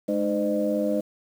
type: tone cluster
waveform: sine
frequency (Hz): 210.3 / 306.2 / 511 / 608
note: G#3 / D#4 / C5 / D#5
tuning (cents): +22 / -28 / -41 / -40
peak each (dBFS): -27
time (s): 0.08-1.01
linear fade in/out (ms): 10
effects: tanh soft clip ceiling -11 dBFS + 8-bit